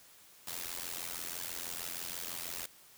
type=noise with amplitude modulation; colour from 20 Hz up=white; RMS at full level=-37 dBFS; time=0.47-2.66 s; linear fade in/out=5 ms; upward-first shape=sine; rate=86.2 Hz; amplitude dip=90%; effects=white hiss -59 dBFS RMS until 2.97 s